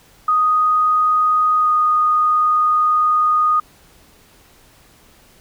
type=tone with pitch glide; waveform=sine; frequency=1244.5 to 1235.2 Hz; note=D#6 to D#6; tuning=0 to -13 cents; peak=-12 dBFS; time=0.28-3.6 s; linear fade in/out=5 ms; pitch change=-13 cents; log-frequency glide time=1.6-1.7 s; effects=pink hiss -50 dBFS RMS until 5.4 s